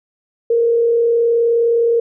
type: tone with frequency modulation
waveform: sine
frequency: 466.2 Hz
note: A#4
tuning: in tune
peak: -11 dBFS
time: 0.5-2 s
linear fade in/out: 5 ms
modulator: 39.4 Hz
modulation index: 0.28
effects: none